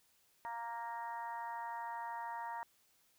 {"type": "harmonic tone", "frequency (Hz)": 233.1, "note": "A#3", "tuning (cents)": 0, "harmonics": [3, 4, 5, 6, 7, 8], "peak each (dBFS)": [-50, -41, -54, -56, -57, -52], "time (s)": [0.45, 2.63], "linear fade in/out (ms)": 0, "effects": ["white hiss -72 dBFS RMS until 3.18 s"]}